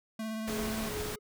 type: tone with vibrato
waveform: square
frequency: 220 Hz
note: A3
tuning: in tune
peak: -35 dBFS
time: 0.19-0.89 s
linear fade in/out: 5 ms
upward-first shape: triangle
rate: 17 Hz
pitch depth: 23 cents each way
type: noise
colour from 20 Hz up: pink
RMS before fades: -38 dBFS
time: 0.47-1.16 s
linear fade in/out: 10 ms
type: tone with tremolo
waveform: triangle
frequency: 422.1 Hz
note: G#4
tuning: 28 cents sharp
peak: -33 dBFS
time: 0.48-1.19 s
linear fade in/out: 5 ms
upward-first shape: triangle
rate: 2.4 Hz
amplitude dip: 100%
effects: none